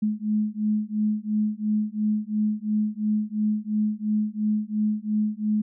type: beating tone pair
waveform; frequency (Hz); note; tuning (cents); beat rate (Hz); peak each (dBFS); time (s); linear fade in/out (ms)
sine; 211.2 / 214.1; G#3 / A3; +29 / -47; 2.9; -25; 0.02-5.62; 10
effects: none